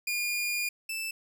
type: tone pair in turn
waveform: sawtooth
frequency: 2424 / 2643 Hz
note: D#7 / E7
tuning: -46 / +4 cents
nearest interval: minor second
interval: 150 cents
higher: second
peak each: -25 / -29 dBFS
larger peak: first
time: 0.07-0.69 / 0.89-1.11 s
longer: first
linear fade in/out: 5 ms
effects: none